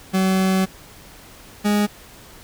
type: tone pair in turn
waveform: 40% pulse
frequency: 189.1 / 207.2 Hz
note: F#3 / G#3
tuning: +38 / -4 cents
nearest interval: major second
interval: 158 cents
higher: second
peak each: -15 / -15 dBFS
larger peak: neither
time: 0.13-0.66 / 1.64-1.87 s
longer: first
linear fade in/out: 20 ms
effects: pink hiss -44 dBFS RMS until 2.43 s